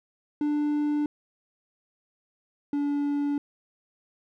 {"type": "tone pair in turn", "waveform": "triangle", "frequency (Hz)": [295.7, 287.6], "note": ["D4", "D4"], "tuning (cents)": [12, -36], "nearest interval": "unison", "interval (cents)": 48, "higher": "first", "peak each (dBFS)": [-21, -22], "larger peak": "first", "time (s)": [[0.41, 1.06], [2.73, 3.38]], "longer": "neither", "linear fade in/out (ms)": 2, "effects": []}